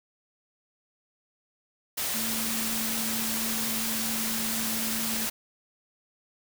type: tone in noise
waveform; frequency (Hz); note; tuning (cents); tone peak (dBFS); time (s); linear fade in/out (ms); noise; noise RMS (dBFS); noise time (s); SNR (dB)
sine; 223.9; A3; +30; -34; 2.14-5.26; 10; white; -30; 1.97-5.3; -7
effects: none